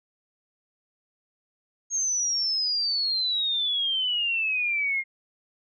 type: exponential sweep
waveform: sine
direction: down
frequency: 6540 to 2113 Hz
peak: -23 dBFS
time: 1.9-5.04 s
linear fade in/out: 50 ms
effects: none